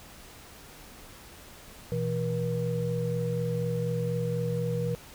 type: tone cluster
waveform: sine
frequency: 121 / 165.1 / 478.3 Hz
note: B2 / E3 / A#4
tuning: -35 / +3 / +44 cents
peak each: -31 dBFS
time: 1.92-4.95 s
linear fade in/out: 0 ms
effects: pink hiss -49 dBFS RMS until 5.14 s